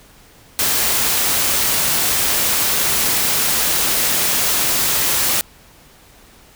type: noise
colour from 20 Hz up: white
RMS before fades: -17 dBFS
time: 0.59-5.41 s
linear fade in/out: 0 ms
effects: pink hiss -47 dBFS RMS until 6.55 s